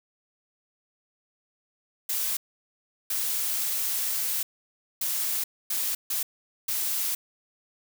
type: noise bursts at uneven times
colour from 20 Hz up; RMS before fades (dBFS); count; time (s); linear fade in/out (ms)
blue; -28; 6; 2.09-2.37 / 3.1-4.43 / 5.01-5.44 / 5.7-5.95 / 6.1-6.23 / 6.68-7.15; 5
effects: none